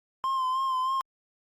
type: tone with vibrato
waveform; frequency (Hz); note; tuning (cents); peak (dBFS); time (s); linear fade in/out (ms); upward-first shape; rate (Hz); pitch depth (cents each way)
triangle; 1046.5; C6; 0; -23; 0.24-1.01; 0; sine; 3.2; 40
effects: Opus 48 kbps